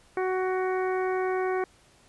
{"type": "harmonic tone", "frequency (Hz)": 372.5, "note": "F#4", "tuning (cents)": 12, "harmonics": [1, 2, 3, 4, 5, 6], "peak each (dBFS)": [-26, -32, -36, -38, -40, -42], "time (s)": [0.17, 1.64], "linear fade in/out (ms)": 2, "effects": ["pink hiss -59 dBFS RMS until 2.08 s", "resampled to 24000 Hz"]}